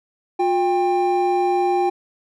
triangle tone pair together, 357.3 / 795 Hz, F4 / G5, +40 / +24 cents, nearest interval octave + major second, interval 1384 cents, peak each -17 dBFS, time 0.39-1.9 s, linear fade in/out 10 ms, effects none

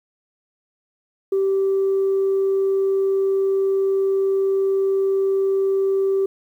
sine tone, 388.5 Hz, G4, 16 cents flat, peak -15 dBFS, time 1.32-6.26 s, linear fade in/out 5 ms, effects tanh soft clip ceiling -13 dBFS + 9-bit

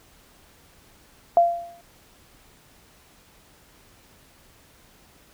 sine tone with exponential decay, 688 Hz, F5, 26 cents flat, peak -10 dBFS, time 1.37-1.81 s, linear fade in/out 1 ms, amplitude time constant 95 ms, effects pink hiss -55 dBFS RMS until 5.33 s

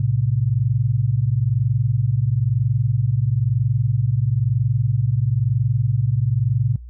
sine tone pair together, 110 / 131.02 Hz, A2 / C3, 0 / +3 cents, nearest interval minor third, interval 303 cents, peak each -19 dBFS, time 0-6.76 s, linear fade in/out 5 ms, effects noise-tail reverb RT60 0.1 s tail -23 dB re dry + added 60 Hz sine -34 dBFS peak until 6.89 s

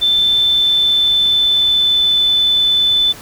sine tone with pitch glide, 3538 to 3510 Hz, A7 to A7, +9 to -5 cents, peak -10 dBFS, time 0.01-3.13 s, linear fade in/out 20 ms, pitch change -14 cents, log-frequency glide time 0.32-2.25 s, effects pink hiss -35 dBFS RMS until 3.21 s

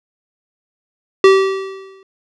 square tone with exponential decay, 385.8 Hz, G4, 28 cents flat, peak -4 dBFS, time 1.24-2.03 s, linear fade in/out 2 ms, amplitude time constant 170 ms, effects low-pass 4000 Hz 12 dB/octave

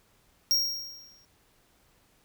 square tone with exponential decay, 5588 Hz, F8, in tune, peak -20 dBFS, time 0.51-1.25 s, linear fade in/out 0 ms, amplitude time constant 160 ms, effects pink hiss -65 dBFS RMS until 2.24 s

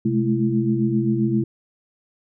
sine tone cluster, 129.3 / 211.3 / 218.9 / 335.3 Hz, C3 / G#3 / A3 / E4, -20 / +30 / -9 / +30 cents, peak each -23 dBFS, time 0.05-1.44 s, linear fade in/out 5 ms, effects none

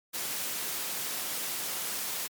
white noise, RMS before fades -34 dBFS, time 0.13-2.28 s, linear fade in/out 20 ms, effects high-pass 150 Hz 12 dB/octave + MP3 96 kbps

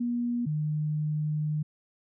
sine tone pair in turn, 240 / 151.94 Hz, B3 / D#3, -49 / -41 cents, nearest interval minor sixth, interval 792 cents, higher first, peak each -26 dBFS, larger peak neither, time 0-0.46 / 0.46-1.63 s, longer second, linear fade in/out 10 ms, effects none

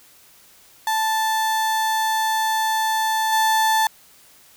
35% pulse tone with level steps, 880 Hz, A5, in tune, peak -17 / -14 dBFS, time 0.87-3.87 s, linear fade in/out 2 ms, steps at 3.32 s, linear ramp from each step 10 ms, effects white hiss -51 dBFS RMS until 4.56 s

